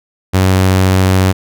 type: tone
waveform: sawtooth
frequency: 94 Hz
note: F#2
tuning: 28 cents sharp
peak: -4 dBFS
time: 0.33-1.33 s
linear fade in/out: 20 ms
effects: none